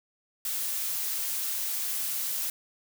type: noise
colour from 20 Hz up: blue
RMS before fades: -31 dBFS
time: 0.45-2.5 s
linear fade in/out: 2 ms
effects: none

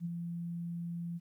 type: tone with ADSR envelope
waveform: sine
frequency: 170.8 Hz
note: F3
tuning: 38 cents flat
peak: -32 dBFS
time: 0-1.2 s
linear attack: 51 ms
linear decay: 24 ms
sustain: -4 dB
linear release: 36 ms
effects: 12-bit

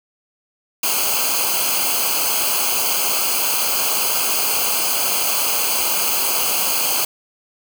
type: noise with comb filter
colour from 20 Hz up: white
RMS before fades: -19 dBFS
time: 0.83-7.05 s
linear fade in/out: 5 ms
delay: 0.54 ms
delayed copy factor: -0.9
effects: none

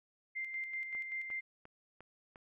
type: tone with tremolo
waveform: sine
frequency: 2093 Hz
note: C7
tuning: in tune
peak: -36 dBFS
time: 0.35-1.41 s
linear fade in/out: 20 ms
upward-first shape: square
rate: 5.2 Hz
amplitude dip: 45%
type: click train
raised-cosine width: 0.5 ms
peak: -38 dBFS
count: 5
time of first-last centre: 0.95-2.358 s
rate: 2.84 Hz
effects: none

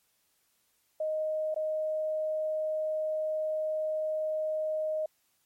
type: tone with dropouts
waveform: sine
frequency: 622.3 Hz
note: D#5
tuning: in tune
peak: -28 dBFS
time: 1-5.06 s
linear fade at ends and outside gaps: 5 ms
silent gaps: 1.544-1.561 s
effects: white hiss -72 dBFS RMS until 5.45 s + MP3 64 kbps

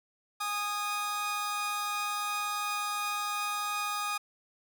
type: tone pair together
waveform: sawtooth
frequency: 826 / 1237.6 Hz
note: G#5 / D#6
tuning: -10 / -10 cents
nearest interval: perfect fifth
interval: 700 cents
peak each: -34 / -28 dBFS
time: 0.4-4.18 s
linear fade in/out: 10 ms
effects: none

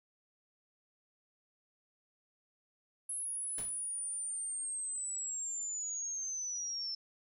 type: linear sweep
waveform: sine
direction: down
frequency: 10710 to 5310 Hz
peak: -36 dBFS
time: 3.09-6.95 s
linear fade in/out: 5 ms
type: noise with exponential decay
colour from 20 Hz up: pink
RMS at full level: -44 dBFS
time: 3.58-3.81 s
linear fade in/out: 1 ms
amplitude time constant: 49 ms
effects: none

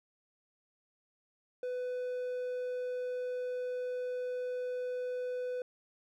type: tone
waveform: triangle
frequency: 499.2 Hz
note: B4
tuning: 19 cents sharp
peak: -32 dBFS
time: 1.63-5.62 s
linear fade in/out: 2 ms
effects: none

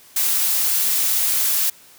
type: noise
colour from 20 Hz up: blue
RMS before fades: -19 dBFS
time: 0.16-1.7 s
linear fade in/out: 5 ms
effects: white hiss -48 dBFS RMS until 1.98 s + high-pass 60 Hz 12 dB/octave

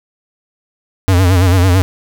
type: tone with vibrato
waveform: square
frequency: 91.5 Hz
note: F#2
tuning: 19 cents flat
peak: -8 dBFS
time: 1.08-1.82 s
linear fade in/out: 0 ms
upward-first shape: sine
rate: 9 Hz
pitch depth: 91 cents each way
effects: none

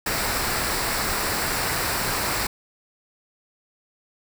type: noise with comb filter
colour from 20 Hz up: pink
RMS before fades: -25 dBFS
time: 0.06-2.47 s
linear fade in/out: 5 ms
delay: 0.31 ms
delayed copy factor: -0.5
effects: none

